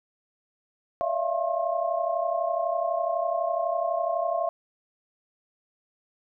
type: tone cluster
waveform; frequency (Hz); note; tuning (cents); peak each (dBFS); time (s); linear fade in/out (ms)
sine; 575 / 657 / 689 / 1073; D5 / E5 / F5 / C6; -37 / -6 / -24 / +43; -34 / -28 / -27 / -33; 1.01-4.49; 0
effects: none